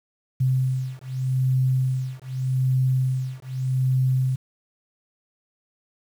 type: beating tone pair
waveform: sine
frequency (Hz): 129.5 / 130.33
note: C3 / C3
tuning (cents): -17 / -6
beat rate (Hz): 0.83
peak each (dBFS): -23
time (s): 0.4-4.36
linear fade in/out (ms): 10
effects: 8-bit